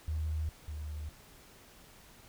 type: tone pair in turn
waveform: sine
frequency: 78 / 75.6 Hz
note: D#2 / D#2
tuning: +5 / -49 cents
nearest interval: minor second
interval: 54 cents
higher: first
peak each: -31 / -37 dBFS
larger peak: first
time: 0.08-0.49 / 0.68-1.09 s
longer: neither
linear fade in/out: 0 ms
effects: pink hiss -57 dBFS RMS until 2.28 s